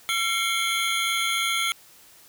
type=tone cluster; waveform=square; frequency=1357 / 2130 / 2233 / 3169 / 3413 Hz; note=E6 / C7 / C#7 / G7 / G#7; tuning=+50 / +30 / +12 / +18 / +47 cents; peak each=-30 dBFS; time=0.09-1.72 s; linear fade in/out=0 ms; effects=white hiss -52 dBFS RMS until 2.28 s